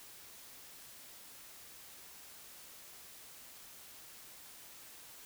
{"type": "silence", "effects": ["white hiss -54 dBFS RMS until 5.25 s"]}